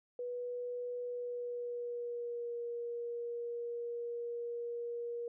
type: tone with pitch glide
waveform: sine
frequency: 489.3 to 473.7 Hz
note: B4 to A#4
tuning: -16 to +28 cents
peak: -37 dBFS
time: 0.19-5.28 s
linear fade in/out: 2 ms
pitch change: -56 cents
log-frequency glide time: 1.01-2.56 s
effects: none